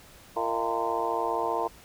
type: harmonic tone with a mistuned harmonic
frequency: 114.7 Hz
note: A#2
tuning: 28 cents flat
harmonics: 3 / 4 / 5 / 6 / 7 / 8 / 9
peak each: -36 / -32 / -37 / -32 / -37 / -31 / -33 dBFS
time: 0.36-1.68 s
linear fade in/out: 10 ms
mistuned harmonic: 5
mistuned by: +120 cents
effects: pink hiss -52 dBFS RMS until 1.84 s